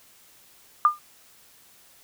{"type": "tone with exponential decay", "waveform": "sine", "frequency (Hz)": 1205, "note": "D6", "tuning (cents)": 44, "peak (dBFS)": -10, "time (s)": [0.85, 0.99], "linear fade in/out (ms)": 1, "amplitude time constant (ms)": 29, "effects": ["white hiss -55 dBFS RMS until 2.03 s"]}